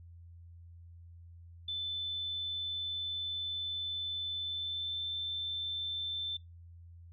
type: tone with pitch glide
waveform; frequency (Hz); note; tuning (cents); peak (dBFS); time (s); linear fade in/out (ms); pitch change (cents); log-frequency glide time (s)
sine; 3520 to 3547; A7 to A7; 0 to +13; -34; 1.68-6.37; 5; +13; 4.38-5.08
effects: noise-tail reverb RT60 0.2 s tail -24 dB re dry + added 85 Hz sine -50 dBFS peak until 7.12 s